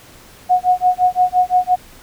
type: tone with tremolo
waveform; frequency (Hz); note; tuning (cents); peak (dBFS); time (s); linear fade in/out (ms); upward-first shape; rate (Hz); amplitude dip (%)
sine; 729; F#5; -26; -8; 0.49-1.76; 20; sine; 5.8; 100
effects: pink hiss -43 dBFS RMS until 2.02 s